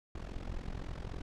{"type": "noise with amplitude modulation", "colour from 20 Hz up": "brown", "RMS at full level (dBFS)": -37, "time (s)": [0.15, 1.22], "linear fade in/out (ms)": 5, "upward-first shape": "sine", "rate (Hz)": 43.6, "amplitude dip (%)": 85, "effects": ["low-pass 6000 Hz 12 dB/octave"]}